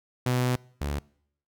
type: tone pair in turn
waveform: sawtooth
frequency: 125.2 / 71.97 Hz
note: B2 / D2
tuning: +24 / -34 cents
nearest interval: minor seventh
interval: 958 cents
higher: first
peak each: -19 / -24 dBFS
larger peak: first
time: 0.26-0.56 / 0.81-0.99 s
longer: first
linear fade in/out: 5 ms
effects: noise-tail reverb RT60 0.7 s tail -25 dB re dry